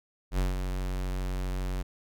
square tone with ADSR envelope, 46.25 Hz, F#1, in tune, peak -24 dBFS, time 0.31-1.83 s, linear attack 75 ms, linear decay 160 ms, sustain -6 dB, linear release 14 ms, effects none

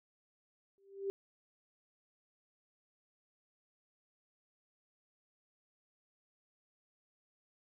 sine tone with exponential growth, 393.2 Hz, G4, 5 cents sharp, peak -31 dBFS, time 0.78-1.1 s, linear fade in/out 0 ms, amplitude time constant 69 ms, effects none

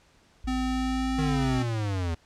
sine tone, 55 Hz, A1, in tune, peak -31 dBFS, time 0.44-1.6 s, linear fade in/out 5 ms
square tone with pitch glide, 256.9 to 261.4 Hz, C4 to C4, -32 to -1 cents, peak -27 dBFS, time 0.47-1.63 s, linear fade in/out 10 ms, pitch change +31 cents, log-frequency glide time 0.63-1.16 s
square linear sweep, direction down, 155.9 to 80.3 Hz, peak -27 dBFS, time 1.18-2.15 s, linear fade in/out 10 ms
effects pink hiss -61 dBFS RMS until 2.25 s + low-pass 7000 Hz 12 dB/octave

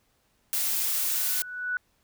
blue noise, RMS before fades -27 dBFS, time 0.53-1.42 s, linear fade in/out 0 ms
sine tone with exponential growth, 1480 Hz, F#6, in tune, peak -24 dBFS, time 0.85-1.77 s, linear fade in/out 1 ms, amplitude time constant 200 ms
effects pink hiss -69 dBFS RMS until 2.03 s

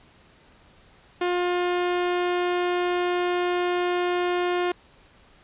sawtooth tone, 355.4 Hz, F4, 30 cents sharp, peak -18 dBFS, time 1.21-4.72 s, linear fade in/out 5 ms, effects pink hiss -55 dBFS RMS until 5.43 s + resampled to 8000 Hz

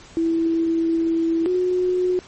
sine tone pair in turn, 329.6 / 363.6 Hz, E4 / F#4, 0 / -30 cents, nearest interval major second, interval 170 cents, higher second, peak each -17 dBFS, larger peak neither, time 0.17-1.46 / 1.46-2.19 s, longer first, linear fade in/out 0 ms, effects pink hiss -45 dBFS RMS until 2.27 s + MP3 32 kbps

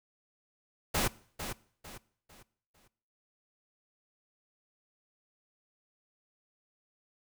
pink noise with echo, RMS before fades -29 dBFS, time 0.94-1.08 s, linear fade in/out 10 ms, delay 450 ms, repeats 4, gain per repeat -9 dB, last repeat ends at 2.88 s, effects noise-tail reverb RT60 0.6 s tail -21 dB re dry

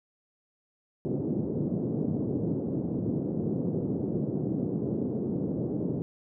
pink band-pass noise, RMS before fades -30 dBFS, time 1.05-6.02 s, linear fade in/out 0 ms, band 130 to 420 Hz, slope 24 dB/octave, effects none

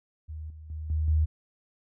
sine tone with level steps, 77.78 Hz, D#2, in tune, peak -35 / -42 / -33 / -24 / -20 dBFS, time 0.28-1.26 s, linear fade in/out 20 ms, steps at 0.5 / 0.7 / 0.9 / 1.08 s, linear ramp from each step 2 ms, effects none

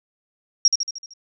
sine tone with echo, 5600 Hz, F8, 4 cents sharp, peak -10 dBFS, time 0.65-0.68 s, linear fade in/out 2 ms, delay 76 ms, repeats 6, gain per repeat -5 dB, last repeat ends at 1.136 s, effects none

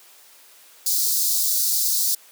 white high-pass noise, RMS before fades -21 dBFS, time 0.86-2.15 s, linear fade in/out 5 ms, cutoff 4100 Hz, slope 48 dB/octave, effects white hiss -50 dBFS RMS until 2.31 s + high-pass 400 Hz 12 dB/octave

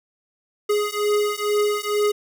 square beating tone pair, 415.3 / 417.5 Hz, G#4 / G#4, 0 / +9 cents, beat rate 2.2 Hz, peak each -23 dBFS, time 0.69-2.12 s, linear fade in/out 10 ms, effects none

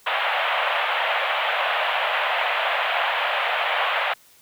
pink band-pass noise, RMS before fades -23 dBFS, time 0.06-4.14 s, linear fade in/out 10 ms, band 580 to 3300 Hz, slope 48 dB/octave, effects white hiss -54 dBFS RMS until 4.41 s

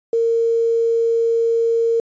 sine tone with quantisation, 460 Hz, A#4, 23 cents flat, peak -14 dBFS, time 0.13-2 s, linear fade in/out 2 ms, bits 7, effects resampled to 16000 Hz

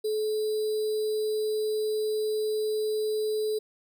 sine tone with sample-and-hold, 430 Hz, A4, 40 cents flat, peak -25 dBFS, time 0.04-3.59 s, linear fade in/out 10 ms, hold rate 4410 Hz, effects none

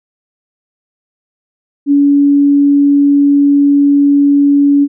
sine tone, 284.1 Hz, C#4, 43 cents sharp, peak -5 dBFS, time 1.86-4.88 s, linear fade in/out 50 ms, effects none

